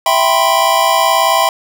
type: chord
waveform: square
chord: C major seventh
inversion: first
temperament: equal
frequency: 659.3 / 784 / 987.8 / 1046.5 Hz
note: E5 / G5 / B5 / C6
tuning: 0 / 0 / 0 / 0 cents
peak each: -16 dBFS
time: 0.06-1.49 s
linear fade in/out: 2 ms
effects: none